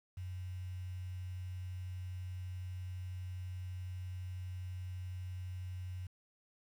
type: tone with quantisation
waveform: sine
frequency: 91.2 Hz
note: F#2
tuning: 24 cents flat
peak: -40 dBFS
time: 0.17-6.07 s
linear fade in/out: 5 ms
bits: 10
effects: none